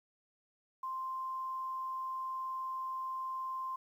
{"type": "tone with quantisation", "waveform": "sine", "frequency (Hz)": 1046.5, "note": "C6", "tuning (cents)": 0, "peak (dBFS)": -36, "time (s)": [0.83, 3.76], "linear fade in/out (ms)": 5, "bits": 11, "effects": []}